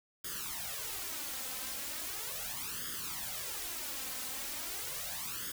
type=noise with flanger; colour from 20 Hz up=white; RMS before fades=-40 dBFS; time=0.24-5.52 s; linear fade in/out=5 ms; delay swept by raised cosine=0.6 to 3.9 ms; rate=0.38 Hz; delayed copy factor=+0.85; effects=none